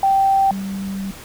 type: tone pair in turn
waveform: sine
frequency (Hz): 780 / 194.63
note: G5 / G3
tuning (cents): -9 / -12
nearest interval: 2 octaves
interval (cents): 2403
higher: first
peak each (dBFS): -12 / -23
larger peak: first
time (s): 0.03-0.51 / 0.51-1.11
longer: second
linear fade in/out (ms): 2
effects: pink hiss -38 dBFS RMS until 1.24 s